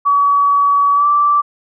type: tone with pitch glide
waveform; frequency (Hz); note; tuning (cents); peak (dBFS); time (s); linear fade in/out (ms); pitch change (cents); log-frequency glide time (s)
sine; 1136 to 1166.6; C#6 to D6; +42 to -12; -9; 0.05-1.42; 20; +46; 0.94-1.06
effects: none